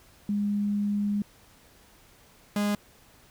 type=tone pair in turn; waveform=sine / 45% pulse; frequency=204.9 / 206 Hz; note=G#3 / G#3; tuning=-23 / -14 cents; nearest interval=unison; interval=9 cents; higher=second; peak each=-24 dBFS; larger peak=neither; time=0.29-1.22 / 2.56-2.75 s; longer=first; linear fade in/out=2 ms; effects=pink hiss -57 dBFS RMS until 3.3 s